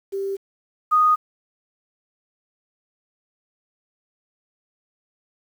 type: tone pair in turn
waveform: sine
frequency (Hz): 392 / 1239.5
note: G4 / D#6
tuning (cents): 0 / -7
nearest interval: octave + minor sixth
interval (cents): 1993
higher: second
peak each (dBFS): -23 / -13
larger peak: second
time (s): 0.12-0.37 / 0.91-1.16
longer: neither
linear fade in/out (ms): 20
effects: 8-bit